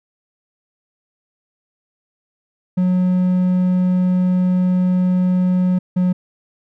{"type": "tone pair in turn", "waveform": "triangle", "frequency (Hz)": [182.3, 181.43], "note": ["F#3", "F#3"], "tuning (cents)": [-25, -34], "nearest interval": "unison", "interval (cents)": 9, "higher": "first", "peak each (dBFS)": -11, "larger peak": "neither", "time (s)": [[2.77, 5.79], [5.96, 6.13]], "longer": "first", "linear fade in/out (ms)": 10, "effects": []}